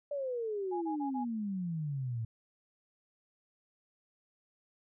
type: exponential sweep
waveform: sine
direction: down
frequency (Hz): 587.3 to 110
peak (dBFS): -33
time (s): 0.11-2.25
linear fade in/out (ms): 5
type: tone bursts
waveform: sine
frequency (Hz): 830.6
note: G#5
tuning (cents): 0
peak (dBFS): -36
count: 4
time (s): 0.71-1.249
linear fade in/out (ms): 20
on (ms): 110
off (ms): 33
effects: none